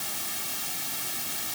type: noise with comb filter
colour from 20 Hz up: white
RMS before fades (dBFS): -32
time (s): 0-1.54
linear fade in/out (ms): 2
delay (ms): 2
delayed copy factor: -0.7
effects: none